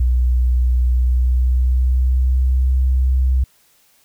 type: tone with pitch glide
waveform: sine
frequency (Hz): 61.74 to 64.47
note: B1 to C2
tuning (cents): 0 to -25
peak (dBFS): -12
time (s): 0-3.44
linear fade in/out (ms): 5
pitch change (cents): +75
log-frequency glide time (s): 0.9-2.67
effects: white hiss -56 dBFS RMS until 4.04 s